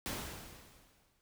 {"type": "noise with exponential decay", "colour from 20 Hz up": "pink", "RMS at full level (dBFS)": -37, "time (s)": [0.06, 1.21], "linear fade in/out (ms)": 0, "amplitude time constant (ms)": 250, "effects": []}